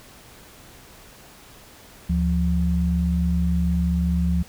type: tone pair together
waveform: sine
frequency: 73.55 / 174.61 Hz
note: D2 / F3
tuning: +3 / 0 cents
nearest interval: octave + minor third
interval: 1497 cents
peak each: -21 dBFS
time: 2.09-4.43 s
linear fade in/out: 10 ms
effects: pink hiss -47 dBFS RMS until 4.48 s